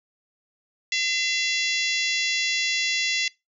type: harmonic tone with a mistuned harmonic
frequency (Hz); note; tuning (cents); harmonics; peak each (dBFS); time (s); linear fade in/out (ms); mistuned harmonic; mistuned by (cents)
680; F5; -46; 3 / 4 / 5 / 6 / 7 / 8 / 9 / 10; -26 / -28 / -30 / -32 / -33 / -34 / -35 / -36; 0.92-3.28; 2; 10; +15
effects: noise-tail reverb RT60 0.2 s tail -22 dB re dry